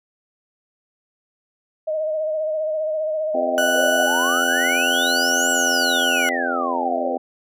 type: tone with vibrato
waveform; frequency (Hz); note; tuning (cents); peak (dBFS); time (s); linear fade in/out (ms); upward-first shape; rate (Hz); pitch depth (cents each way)
sine; 623; D#5; +2; -20; 1.87-4.07; 10; sine; 15; 36
type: harmonic tone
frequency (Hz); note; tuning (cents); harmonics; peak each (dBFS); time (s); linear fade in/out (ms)
86.2; F2; -22; 3 / 4 / 5 / 6 / 7 / 8 / 9; -28 / -32 / -33 / -31 / -28 / -30 / -27; 3.34-7.18; 10
type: tone with pitch glide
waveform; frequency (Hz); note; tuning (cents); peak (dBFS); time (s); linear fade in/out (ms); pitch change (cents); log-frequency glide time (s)
35% pulse; 1480 to 1463.8; F#6 to F#6; 0 to -19; -17; 3.58-6.29; 0; -19; 4.28-6.14
type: exponential two-way sweep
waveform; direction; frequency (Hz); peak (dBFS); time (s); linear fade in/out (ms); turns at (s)
sine; up then down; 483.1 to 7720 to 483.1; -23; 3.75-7.15; 5; 5.51
effects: none